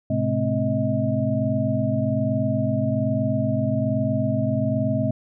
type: tone cluster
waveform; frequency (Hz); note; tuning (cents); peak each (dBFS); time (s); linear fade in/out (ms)
sine; 109.6 / 130.8 / 214.1 / 261.9 / 630; A2 / C3 / A3 / C4 / D#5; -6 / 0 / -47 / +2 / +21; -26; 0.1-5.11; 5
effects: none